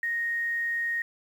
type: tone with quantisation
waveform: sine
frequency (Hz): 1864.7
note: A#6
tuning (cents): 0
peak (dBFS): -26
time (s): 0.03-1.02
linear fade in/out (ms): 2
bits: 9
effects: none